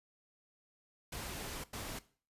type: noise bursts at uneven times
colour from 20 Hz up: pink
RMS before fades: -43 dBFS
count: 2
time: 1.12-1.64 / 1.73-1.99 s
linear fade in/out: 5 ms
effects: noise-tail reverb RT60 0.4 s tail -17 dB re dry + resampled to 32000 Hz